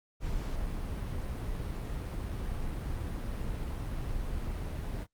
brown noise, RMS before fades -35 dBFS, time 0.2-5.07 s, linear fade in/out 50 ms, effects noise-tail reverb RT60 0.1 s tail -22 dB re dry + Opus 48 kbps

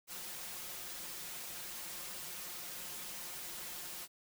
white noise with comb filter, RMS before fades -45 dBFS, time 0.07-4.08 s, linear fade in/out 50 ms, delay 5.6 ms, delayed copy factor +0.75, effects none

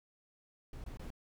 brown noise bursts, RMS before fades -45 dBFS, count 3, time 0.73-1.104 s, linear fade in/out 2 ms, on 110 ms, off 22 ms, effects none

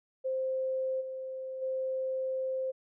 sine tone with level steps, 523.3 Hz, C5, in tune, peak -29 / -36 / -30 dBFS, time 0.24-2.72 s, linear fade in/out 20 ms, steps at 1 / 1.61 s, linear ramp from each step 20 ms, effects none

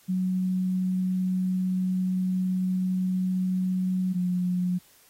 sine tone pair in turn, 185 / 180.05 Hz, F#3 / F#3, 0 / -47 cents, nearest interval unison, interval 47 cents, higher first, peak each -23 / -23 dBFS, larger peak neither, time 0.08-4.14 / 4.14-4.79 s, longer first, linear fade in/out 20 ms, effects white hiss -58 dBFS RMS until 5.09 s + AAC 48 kbps

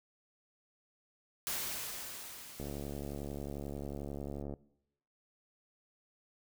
white noise with exponential decay, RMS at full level -36 dBFS, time 1.47-4.42 s, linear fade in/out 0 ms, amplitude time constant 640 ms
click train, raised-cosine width 2 ms, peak -28 dBFS, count 139, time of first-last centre 2.6-4.538 s, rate 71.2 Hz
effects noise-tail reverb RT60 0.8 s tail -20 dB re dry

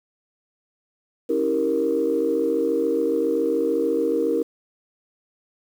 sine chord, C# diminished seventh, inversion none, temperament equal with one note detuned, 277.2 / 324.2 / 392 / 466.2 Hz, C#4 / E4 / G4 / Bb4, 0 / -29 / 0 / 0 cents, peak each -27 / -24 / -27 / -21 dBFS, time 1.29-4.43 s, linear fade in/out 10 ms, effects tanh soft clip ceiling -10 dBFS + 8-bit

